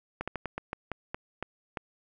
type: slowing click train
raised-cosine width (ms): 0.5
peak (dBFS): -18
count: 10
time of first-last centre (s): 0.21-1.772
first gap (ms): 66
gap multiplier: 1.23
effects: none